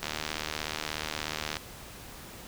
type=click train; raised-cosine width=0.2 ms; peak=-14 dBFS; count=119; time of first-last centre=0.03-1.568 s; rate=76.7 Hz; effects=pink hiss -46 dBFS RMS until 2.47 s